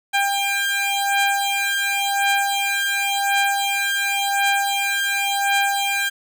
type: beating tone pair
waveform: 15% pulse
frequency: 797 / 797.92 Hz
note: G5 / G5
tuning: +28 / +30 cents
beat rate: 0.92 Hz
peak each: -15 dBFS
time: 0.13-6.1 s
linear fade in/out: 20 ms
effects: none